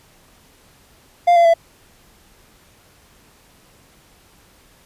triangle tone with pitch steps, 698.5 / 683.3 / 668.5 Hz, F5 / F5 / E5, 0 / -38 / +24 cents, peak -7 dBFS, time 1.27-1.54 s, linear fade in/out 10 ms, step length 90 ms, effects pink hiss -52 dBFS RMS until 4.85 s + resampled to 32000 Hz

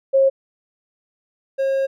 sine / triangle tone pair in turn, 540 / 540 Hz, C#5 / C#5, -45 / -45 cents, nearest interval unison, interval 0 cents, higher neither, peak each -11 / -15 dBFS, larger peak first, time 0.13-0.3 / 1.58-1.87 s, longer second, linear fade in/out 20 ms, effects none

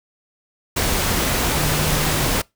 sine tone in noise, 150.4 Hz, D3, 42 cents sharp, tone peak -24 dBFS, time 1.55-2.25 s, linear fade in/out 10 ms, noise pink, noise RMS -20 dBFS, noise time 0.76-2.42 s, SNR -7 dB, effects noise-tail reverb RT60 0.2 s tail -24 dB re dry

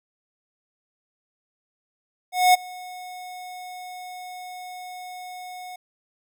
square tone with ADSR envelope, 730 Hz, F#5, 24 cents flat, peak -12 dBFS, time 2.32-5.76 s, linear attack 220 ms, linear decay 16 ms, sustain -24 dB, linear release 5 ms, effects none

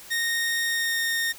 sawtooth tone with pitch glide, 1854 to 1842.3 Hz, A#6 to A#6, -10 to -21 cents, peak -20 dBFS, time 0.1-1.33 s, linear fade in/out 20 ms, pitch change -11 cents, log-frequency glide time 0.65-1 s, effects white hiss -45 dBFS RMS until 1.38 s

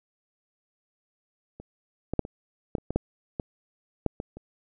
clicks, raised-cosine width 2 ms, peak -28 / -15 / -8 / -24 / -11 / -28 / -17 / -10 / -16 / -10 / -19 / -28 dBFS, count 12, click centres 1.6 / 2.136 / 2.193 / 2.251 / 2.752 / 2.783 / 2.906 / 2.96 / 3.398 / 4.063 / 4.201 / 4.37 s, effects none

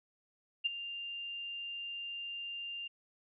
sine tone with ADSR envelope, 2794 Hz, F7, in tune, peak -26 dBFS, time 0.64-2.88 s, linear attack 20 ms, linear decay 17 ms, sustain -13 dB, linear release 11 ms, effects none

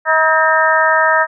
harmonic tone with a mistuned harmonic, 318.3 Hz, D#4, 39 cents sharp, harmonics 2 / 3 / 4 / 5 / 6, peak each -16 / -16 / -16 / -16 / -16 dBFS, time 0.05-1.27 s, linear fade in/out 50 ms, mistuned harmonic 6, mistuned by -74 cents, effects none

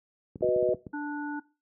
clicks, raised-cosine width 3 ms, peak -25 dBFS, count 9, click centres 0.358 / 0.409 / 0.444 / 0.488 / 0.562 / 0.627 / 0.689 / 0.745 / 0.867 s
sine chord, B major, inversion second, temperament equal, 370 / 493.9 / 622.3 Hz, F#4 / B4 / D#5, 0 / 0 / 0 cents, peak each -26 dBFS, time 0.42-0.74 s, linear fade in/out 5 ms
harmonic tone, 293.7 Hz, D4, in tune, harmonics 1 / 3 / 5, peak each -32 / -39 / -39 dBFS, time 0.93-1.4 s, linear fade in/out 10 ms
effects noise-tail reverb RT60 0.3 s tail -19 dB re dry + high-pass 100 Hz 12 dB/octave

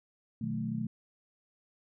sine chord, B dominant seventh, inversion none, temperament equal, 123.47 / 155.56 / 185 / 220 Hz, B2 / D#3 / F#3 / A3, 0 / 0 / 0 / 0 cents, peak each -38 / -39 / -40 / -34 dBFS, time 0.41-0.87 s, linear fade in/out 5 ms, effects none

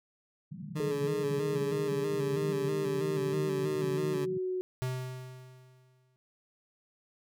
pink band-pass noise, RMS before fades -41 dBFS, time 0.51-4.38 s, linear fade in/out 10 ms, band 140 to 190 Hz, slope 48 dB/octave
20% pulse tone with vibrato, 147.6 Hz, D3, 9 cents sharp, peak -29 dBFS, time 0.75-4.26 s, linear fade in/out 20 ms, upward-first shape square, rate 3.1 Hz, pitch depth 50 cents each way
sine linear sweep, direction down, 426.7 to 367.7 Hz, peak -30 dBFS, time 0.8-4.61 s, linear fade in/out 0 ms
square tone with exponential decay, 128.2 Hz, C3, 35 cents flat, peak -30 dBFS, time 4.82-6.16 s, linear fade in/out 0 ms, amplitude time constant 290 ms
effects none

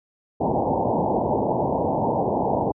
white low-pass noise, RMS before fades -22 dBFS, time 0.4-2.72 s, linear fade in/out 10 ms, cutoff 930 Hz, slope 96 dB/octave, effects high-pass 100 Hz 12 dB/octave

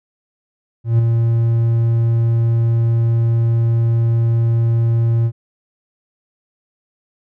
triangle tone with ADSR envelope, 115.6 Hz, A#2, 14 cents flat, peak -6 dBFS, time 0.84-5.32 s, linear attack 150 ms, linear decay 7 ms, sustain -4 dB, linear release 62 ms, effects none

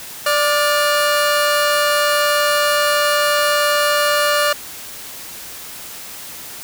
20% pulse tone pair together, 588.1 / 1429 Hz, D5 / F6, +2 / +39 cents, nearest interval octave + minor third, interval 1537 cents, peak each -10 / -15 dBFS, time 0.26-4.53 s, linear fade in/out 5 ms, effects white hiss -33 dBFS RMS until 6.63 s

